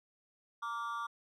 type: tone with amplitude modulation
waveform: triangle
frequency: 1165 Hz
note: D6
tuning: 14 cents flat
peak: -30 dBFS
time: 0.62-1.07 s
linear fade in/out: 10 ms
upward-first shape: sine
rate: 240 Hz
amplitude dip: 95%
effects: none